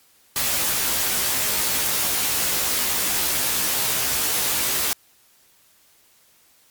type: noise with comb filter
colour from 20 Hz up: white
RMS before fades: -22 dBFS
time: 0.36-4.93 s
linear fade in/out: 0 ms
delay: 16 ms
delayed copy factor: +0.8
effects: white hiss -57 dBFS RMS until 6.7 s + MP3 96 kbps